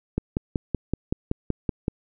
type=click train; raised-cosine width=3 ms; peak=-10 dBFS; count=10; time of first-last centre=0.18-1.881 s; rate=5.29 Hz; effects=none